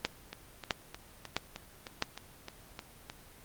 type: two click trains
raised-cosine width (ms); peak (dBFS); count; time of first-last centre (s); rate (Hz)
0.2; -23 / -11; 10 / 4; 0.33-3.099 / 0.05-2.024; 3.25 / 1.52
effects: pink hiss -55 dBFS RMS until 3.44 s + Opus 24 kbps